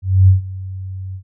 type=tone with ADSR envelope; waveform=sine; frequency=94.5 Hz; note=F#2; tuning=37 cents sharp; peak=-4 dBFS; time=0.02-1.23 s; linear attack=260 ms; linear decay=130 ms; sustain=-20 dB; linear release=81 ms; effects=none